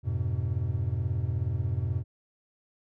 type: chord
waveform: triangle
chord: F diminished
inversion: none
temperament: equal with one note detuned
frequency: 87.31 / 103.83 / 126.07 Hz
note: F2 / Ab2 / Cb3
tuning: 0 / 0 / +36 cents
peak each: -29 dBFS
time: 0.03-2.04 s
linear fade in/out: 50 ms
effects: none